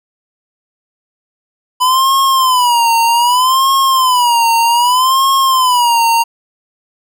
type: tone with vibrato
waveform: square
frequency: 997 Hz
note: B5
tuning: 16 cents sharp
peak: -9 dBFS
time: 1.8-6.24 s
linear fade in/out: 20 ms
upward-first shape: sine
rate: 0.64 Hz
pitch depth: 140 cents each way
effects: none